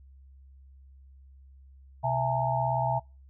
sine tone cluster, 128.3 / 665 / 837 / 914 Hz, C3 / E5 / G#5 / A#5, -34 / +15 / +13 / -34 cents, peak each -30 dBFS, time 2.03-3 s, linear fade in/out 20 ms, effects noise-tail reverb RT60 0.3 s tail -26 dB re dry + added 67 Hz sine -50 dBFS peak until 3.29 s

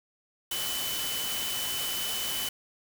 sine tone in noise, 3009 Hz, F#7, 28 cents sharp, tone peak -34 dBFS, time 0.51-2.49 s, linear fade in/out 5 ms, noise white, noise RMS -33 dBFS, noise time 0.51-2.49 s, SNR -4 dB, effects none

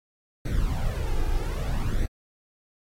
brown noise with flanger, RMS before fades -25 dBFS, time 0.45-2.06 s, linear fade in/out 5 ms, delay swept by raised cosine 0.49 to 2.49 ms, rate 0.62 Hz, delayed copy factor +0.7, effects AAC 48 kbps

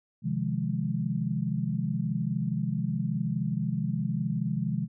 sine chord, F minor seventh, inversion second, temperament equal, 130.81 / 155.56 / 174.61 / 207.7 Hz, C3 / Eb3 / F3 / Ab3, 0 / 0 / 0 / 0 cents, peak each -32 dBFS, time 0.22-4.88 s, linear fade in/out 50 ms, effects none

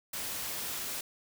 white noise, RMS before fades -37 dBFS, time 0.13-1.01 s, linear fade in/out 5 ms, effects none

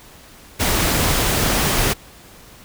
pink noise, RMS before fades -18 dBFS, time 0.59-1.94 s, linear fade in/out 20 ms, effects pink hiss -44 dBFS RMS until 2.64 s

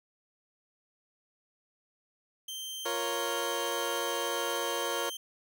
sawtooth tone, 3136 Hz, G7, in tune, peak -34 dBFS, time 2.48-5.17 s, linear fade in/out 5 ms
20% pulse chord, Bb minor, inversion second, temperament equal, 349.2 / 466.2 / 554.4 Hz, F4 / Bb4 / Db5, 0 / 0 / 0 cents, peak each -33 / -30 / -30 dBFS, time 2.85-5.1 s, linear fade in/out 10 ms
effects none

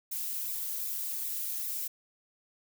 violet noise with flanger, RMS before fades -35 dBFS, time 0.11-1.88 s, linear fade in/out 10 ms, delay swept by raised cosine 0.64 to 4.44 ms, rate 2.6 Hz, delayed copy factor -1, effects none

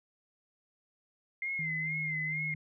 sine tone with vibrato, 2093 Hz, C7, in tune, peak -32 dBFS, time 1.42-2.54 s, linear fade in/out 2 ms, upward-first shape sine, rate 2.2 Hz, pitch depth 64 cents each way
sine tone with pitch glide, 160 to 155.98 Hz, D#3 to D#3, +49 to +5 cents, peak -38 dBFS, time 1.59-2.55 s, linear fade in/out 2 ms, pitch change -44 cents, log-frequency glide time 1.72-2.12 s
effects none

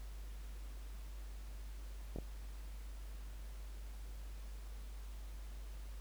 clicks, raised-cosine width 2 ms, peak -30 dBFS, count 2, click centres 2.161 / 2.186 s, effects added 50 Hz sine -45 dBFS peak until 6 s + pink hiss -61 dBFS RMS until 6 s

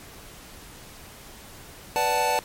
square chord, B minor seventh, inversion none, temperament equal with one note detuned, 493.9 / 587.3 / 747.3 / 880 Hz, B4 / D5 / F#5 / A5, 0 / 0 / +17 / 0 cents, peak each -30 / -30 / -29 / -24 dBFS, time 1.96-2.39 s, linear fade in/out 0 ms, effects pink hiss -45 dBFS RMS until 2.44 s + MP3 64 kbps

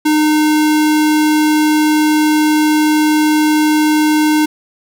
square tone, 305.5 Hz, D#4, 32 cents flat, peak -10 dBFS, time 0.05-4.46 s, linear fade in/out 10 ms, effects 8-bit

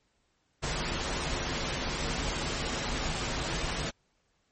pink noise with comb filter, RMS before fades -32 dBFS, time 0.62-3.91 s, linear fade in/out 20 ms, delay 10 ms, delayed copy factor -0.5, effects pink hiss -73 dBFS RMS until 4.51 s + MP3 32 kbps

